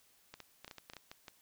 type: clicks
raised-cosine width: 0.2 ms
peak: -30 dBFS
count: 11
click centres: 0.34 / 0.403 / 0.646 / 0.679 / 0.712 / 0.783 / 0.899 / 0.935 / 0.967 / 1.115 / 1.282 s
effects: white hiss -68 dBFS RMS until 1.41 s